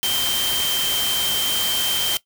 sine tone in noise, 3136 Hz, G7, in tune, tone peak -21 dBFS, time 0.03-2.17 s, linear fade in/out 0 ms, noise white, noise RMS -24 dBFS, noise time 0.03-2.17 s, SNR 0 dB, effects noise-tail reverb RT60 0.1 s tail -17 dB re dry

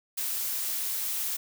blue noise, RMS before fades -31 dBFS, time 0.17-1.37 s, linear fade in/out 10 ms, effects none

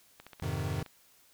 click train, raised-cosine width 0.3 ms, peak -31 dBFS, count 11, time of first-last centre 0.2-0.862 s, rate 15.1 Hz
square chord, F minor seventh, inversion none, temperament equal, 87.31 / 103.83 / 130.81 / 155.56 Hz, F2 / Ab2 / C3 / Eb3, 0 / 0 / 0 / 0 cents, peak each -38 dBFS, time 0.42-0.83 s, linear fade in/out 5 ms
effects white hiss -63 dBFS RMS until 1.33 s

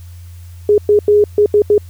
sine tone bursts at uneven times, 415.3 Hz, G#4, in tune, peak -6 dBFS, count 6, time 0.69-0.78 / 0.89-0.99 / 1.08-1.24 / 1.38-1.46 / 1.54-1.62 / 1.7-1.78 s, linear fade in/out 2 ms, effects added 87 Hz sine -31 dBFS peak until 1.89 s + white hiss -49 dBFS RMS until 1.89 s

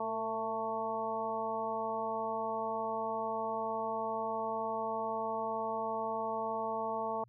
harmonic tone with a mistuned harmonic, 222.1 Hz, A3, 16 cents sharp, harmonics 1 / 2 / 3 / 4 / 5, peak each -45 / -40 / -38 / -37 / -40 dBFS, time 0-7.24 s, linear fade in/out 5 ms, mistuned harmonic 2, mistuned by +25 cents, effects added 119 Hz sine -60 dBFS peak until 7.28 s

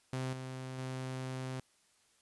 sawtooth tone with level steps, 130 Hz, C3, 11 cents flat, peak -31 / -37 / -34 dBFS, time 0.13-1.6 s, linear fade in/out 2 ms, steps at 0.33 / 0.78 s, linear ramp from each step 2 ms, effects white hiss -70 dBFS RMS until 2.21 s + resampled to 24000 Hz

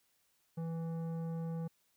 triangle tone with tanh clipping, 164.81 Hz, E3, in tune, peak -38 dBFS, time 0.57-1.68 s, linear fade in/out 10 ms, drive 16 dB, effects white hiss -75 dBFS RMS until 1.96 s

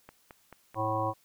click train, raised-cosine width 0.5 ms, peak -31 dBFS, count 4, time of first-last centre 0.09-0.745 s, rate 4.58 Hz
harmonic tone, 109.1 Hz, A2, 14 cents flat, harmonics 1 / 3 / 5 / 7 / 9 / 10, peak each -35 / -37 / -34 / -34 / -33 / -35 dBFS, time 0.75-1.14 s, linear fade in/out 50 ms
effects white hiss -66 dBFS RMS until 1.24 s

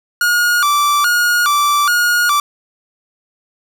45% pulse tone with vibrato, 1294 Hz, E6, 32 cents flat, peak -11 dBFS, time 0.21-2.4 s, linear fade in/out 2 ms, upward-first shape square, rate 1.2 Hz, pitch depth 180 cents each way, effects none

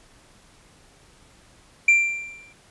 triangle tone with exponential decay, 2363 Hz, D7, 10 cents sharp, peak -9 dBFS, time 1.88-2.53 s, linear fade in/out 5 ms, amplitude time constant 140 ms, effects pink hiss -54 dBFS RMS until 2.7 s + resampled to 24000 Hz

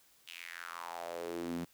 sawtooth tone with high-pass filter sweep, 85.5 Hz, F2, 36 cents flat, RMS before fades -42 dBFS, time 0.27-1.65 s, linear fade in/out 10 ms, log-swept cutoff 3000 to 200 Hz, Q 4.1, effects white hiss -66 dBFS RMS until 1.73 s

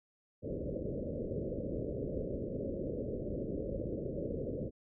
white low-pass noise, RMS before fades -38 dBFS, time 0.42-4.71 s, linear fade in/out 50 ms, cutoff 580 Hz, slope 96 dB/octave, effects none

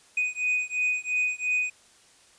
triangle beating tone pair, 2489 / 2491.9 Hz, D#7 / D#7, 0 / +2 cents, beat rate 2.9 Hz, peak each -26 dBFS, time 0.17-1.7 s, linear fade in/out 5 ms, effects white hiss -57 dBFS RMS until 2.38 s + resampled to 22050 Hz

